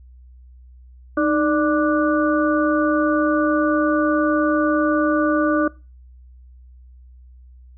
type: harmonic tone with a mistuned harmonic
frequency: 294.6 Hz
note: D4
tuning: 6 cents sharp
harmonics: 1 / 2 / 4 / 5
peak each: -18 / -21 / -24 / -25 dBFS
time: 1.17-5.68 s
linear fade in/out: 5 ms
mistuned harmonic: 1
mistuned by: +74 cents
effects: noise-tail reverb RT60 0.3 s tail -22 dB re dry + added 62 Hz sine -42 dBFS peak until 7.77 s